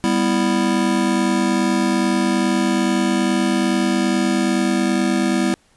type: chord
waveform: square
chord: E minor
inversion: first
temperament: just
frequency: 197.78 / 247.2 / 329.6 Hz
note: G3 / B3 / E4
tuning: +16 / +2 / 0 cents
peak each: -21 dBFS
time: 0.04-5.54 s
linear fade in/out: 0 ms
effects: pink hiss -57 dBFS RMS until 5.76 s + resampled to 24000 Hz